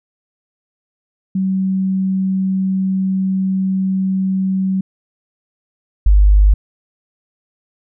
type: tone pair in turn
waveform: sine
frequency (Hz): 190 / 50.32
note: F#3 / G1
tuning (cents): +46 / +46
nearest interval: octave + major seventh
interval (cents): 2300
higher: first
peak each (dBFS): -14 / -6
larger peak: second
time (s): 1.35-4.81 / 6.06-6.54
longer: first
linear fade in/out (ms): 5
effects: none